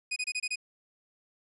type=tone bursts; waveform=sawtooth; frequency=2489 Hz; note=D#7; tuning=in tune; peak=-26 dBFS; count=6; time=0.11-0.558 s; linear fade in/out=10 ms; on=53 ms; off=26 ms; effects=resampled to 24000 Hz